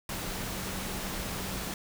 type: tone in noise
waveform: sine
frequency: 189.8 Hz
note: F#3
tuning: 44 cents sharp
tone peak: -42 dBFS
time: 0.09-1.74 s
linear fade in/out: 2 ms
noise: pink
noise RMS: -36 dBFS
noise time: 0.09-1.74 s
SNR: -9 dB
effects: none